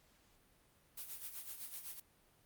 blue noise with tremolo, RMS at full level -45 dBFS, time 0.97-2 s, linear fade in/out 5 ms, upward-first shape sine, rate 7.9 Hz, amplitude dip 65%, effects pink hiss -70 dBFS RMS until 2.45 s + Opus 48 kbps

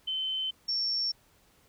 sine tone pair in turn, 3069 / 5458 Hz, G7 / F8, -37 / -41 cents, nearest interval minor seventh, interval 996 cents, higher second, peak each -29 / -27 dBFS, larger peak second, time 0.07-0.51 / 0.68-1.12 s, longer neither, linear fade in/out 10 ms, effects pink hiss -64 dBFS RMS until 1.68 s

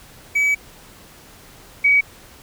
triangle / sine tone pair in turn, 2282 / 2266 Hz, C#7 / C#7, +50 / +37 cents, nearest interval unison, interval 13 cents, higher first, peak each -13 / -11 dBFS, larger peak second, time 0.35-0.55 / 1.84-2.01 s, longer first, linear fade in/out 10 ms, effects pink hiss -45 dBFS RMS until 2.42 s

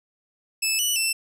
15% pulse tone with pitch steps, 2619 / 2957 / 2672 Hz, E7 / F#7 / E7, -12 / -2 / +23 cents, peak -14 dBFS, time 0.62-1.13 s, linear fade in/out 10 ms, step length 170 ms, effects none

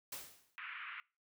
white noise with exponential decay, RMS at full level -42 dBFS, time 0.12-0.56 s, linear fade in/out 5 ms, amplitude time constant 94 ms
pink band-pass noise, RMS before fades -47 dBFS, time 0.58-1 s, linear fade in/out 0 ms, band 1200 to 2800 Hz, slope 48 dB/octave
effects noise-tail reverb RT60 0.3 s tail -22 dB re dry

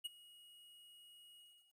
square tone with ADSR envelope, 2889 Hz, F#7, 42 cents flat, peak -39 dBFS, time 0.04-1.76 s, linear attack 17 ms, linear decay 19 ms, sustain -21 dB, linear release 370 ms, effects 13-bit

